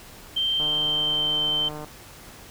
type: tone with pitch glide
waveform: sine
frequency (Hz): 3136 to 3105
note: G7 to G7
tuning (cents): 0 to -17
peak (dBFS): -21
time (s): 0.36-1.69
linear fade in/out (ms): 10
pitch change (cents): -17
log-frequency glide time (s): 0.75-1.42
type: click train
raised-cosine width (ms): 1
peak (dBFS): -23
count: 189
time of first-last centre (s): 0.6-1.845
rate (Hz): 151
effects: pink hiss -45 dBFS RMS until 2.5 s

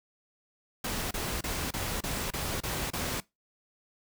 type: noise bursts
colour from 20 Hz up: pink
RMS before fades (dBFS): -33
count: 8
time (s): 0.84-3.203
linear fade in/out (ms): 5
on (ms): 270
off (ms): 29
effects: noise-tail reverb RT60 0.2 s tail -22 dB re dry

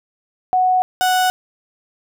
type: tone pair in turn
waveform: sine / 35% pulse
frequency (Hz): 739 / 739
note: F#5 / F#5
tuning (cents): -2 / -2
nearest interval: unison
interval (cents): 0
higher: neither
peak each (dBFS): -12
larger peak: neither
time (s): 0.53-0.82 / 1.01-1.3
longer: neither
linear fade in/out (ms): 0
effects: none

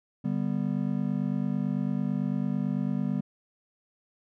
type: chord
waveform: triangle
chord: G major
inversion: second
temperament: just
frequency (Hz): 147 / 196 / 245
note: D3 / G3 / B3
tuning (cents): +2 / 0 / -14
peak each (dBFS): -30 / -27 / -29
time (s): 0.24-3.21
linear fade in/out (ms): 10
effects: none

